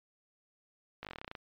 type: slowing click train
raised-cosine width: 0.3 ms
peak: -25 dBFS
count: 13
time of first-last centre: 1.03-1.352 s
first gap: 18 ms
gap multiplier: 1.07
effects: low-pass 4000 Hz 12 dB/octave + MP3 96 kbps